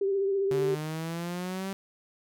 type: tone with vibrato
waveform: sine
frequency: 392.7 Hz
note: G4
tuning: 3 cents sharp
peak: -24 dBFS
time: 0.01-0.75 s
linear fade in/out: 5 ms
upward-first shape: triangle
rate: 15 Hz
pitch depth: 42 cents each way
type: exponential sweep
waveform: sawtooth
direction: up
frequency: 141.7 to 195.8 Hz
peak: -28 dBFS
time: 0.51-1.73 s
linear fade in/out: 0 ms
effects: none